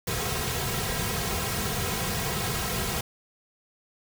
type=noise with comb filter; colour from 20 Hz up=pink; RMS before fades=-29 dBFS; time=0.07-3.01 s; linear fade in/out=5 ms; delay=3.4 ms; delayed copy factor=-0.85; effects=none